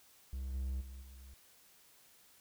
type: tone with level steps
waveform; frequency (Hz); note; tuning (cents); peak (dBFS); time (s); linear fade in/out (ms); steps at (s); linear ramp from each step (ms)
triangle; 65.41; C2; 0; -36 / -33 / -44 / -49; 0.33-1.34; 0; 0.53 / 0.8 / 1.01; 20
effects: white hiss -64 dBFS RMS until 2.4 s